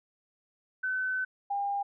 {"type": "tone pair in turn", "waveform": "sine", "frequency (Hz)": [1517, 803.6], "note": ["F#6", "G5"], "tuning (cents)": [43, 43], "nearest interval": "major seventh", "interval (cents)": 1100, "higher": "first", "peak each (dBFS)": -28, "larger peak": "neither", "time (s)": [[0.83, 1.25], [1.5, 1.83]], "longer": "first", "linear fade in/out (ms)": 10, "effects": []}